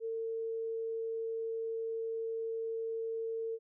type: tone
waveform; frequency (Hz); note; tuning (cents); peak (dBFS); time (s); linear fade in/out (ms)
sine; 452; A4; +47; -34; 0-3.59; 50
effects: none